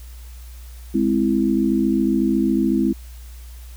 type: chord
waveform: sine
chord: Ab augmented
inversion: none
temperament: equal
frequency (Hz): 207.7 / 261.6 / 329.6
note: Ab3 / C4 / E4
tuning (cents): 0 / 0 / 0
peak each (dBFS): -20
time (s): 0.94-2.93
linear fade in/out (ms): 10
effects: added 60 Hz sine -35 dBFS peak until 3.76 s + white hiss -49 dBFS RMS until 3.76 s